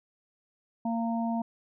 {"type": "harmonic tone", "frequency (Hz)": 230, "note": "A#3", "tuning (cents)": -23, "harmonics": [1, 3, 4], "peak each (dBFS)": [-28, -34, -37], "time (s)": [0.85, 1.42], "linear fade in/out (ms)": 5, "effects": []}